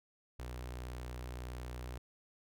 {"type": "tone with notch filter", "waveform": "sawtooth", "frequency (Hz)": 61.6, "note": "B1", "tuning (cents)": -4, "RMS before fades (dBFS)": -44, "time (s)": [0.39, 1.98], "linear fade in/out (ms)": 5, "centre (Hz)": 200, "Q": 1.8, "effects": []}